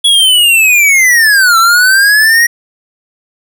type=linear two-way sweep; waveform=square; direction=down then up; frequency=3383 to 1324 to 1902 Hz; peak=-5 dBFS; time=0.04-2.47 s; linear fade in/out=10 ms; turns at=1.58 s; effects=none